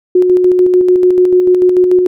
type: tone with tremolo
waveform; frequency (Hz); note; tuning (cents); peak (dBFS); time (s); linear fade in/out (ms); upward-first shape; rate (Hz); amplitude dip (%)
sine; 363.4; F#4; -31; -4; 0.15-2.07; 5; square; 6.8; 35
effects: none